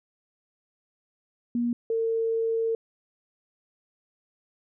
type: tone pair in turn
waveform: sine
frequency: 238.7 / 453 Hz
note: A#3 / A#4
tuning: +41 / -50 cents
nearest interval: major seventh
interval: 1109 cents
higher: second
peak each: -23 dBFS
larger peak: neither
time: 1.55-1.73 / 1.9-2.75 s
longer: second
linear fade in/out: 2 ms
effects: none